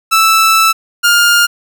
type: tone pair in turn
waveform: sawtooth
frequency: 1318.5 / 1410.2 Hz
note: E6 / F6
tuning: 0 / +16 cents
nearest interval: minor second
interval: 116 cents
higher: second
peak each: -3 dBFS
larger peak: neither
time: 0.11-0.73 / 1.03-1.47 s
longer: first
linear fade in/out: 20 ms
effects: none